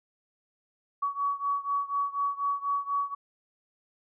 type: beating tone pair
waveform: sine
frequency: 1128 / 1132.1 Hz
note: C#6 / C#6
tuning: +30 / +36 cents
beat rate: 4.1 Hz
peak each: -29 / -31 dBFS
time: 1.02-3.15 s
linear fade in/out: 10 ms
effects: none